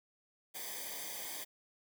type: noise with comb filter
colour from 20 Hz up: white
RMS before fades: -43 dBFS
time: 0.54-1.45 s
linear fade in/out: 20 ms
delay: 0.73 ms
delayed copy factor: -0.85
effects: none